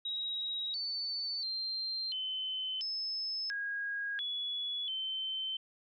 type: tone with pitch steps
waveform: sine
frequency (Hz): 3821 / 4507 / 4161 / 3053 / 5220 / 1639 / 3396 / 3084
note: A#7 / C#8 / C8 / G7 / E8 / G#6 / G#7 / G7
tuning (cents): +42 / +28 / -10 / -46 / -18 / -23 / +38 / -29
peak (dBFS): -34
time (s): 0.05-5.57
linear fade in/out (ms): 5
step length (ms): 690
effects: none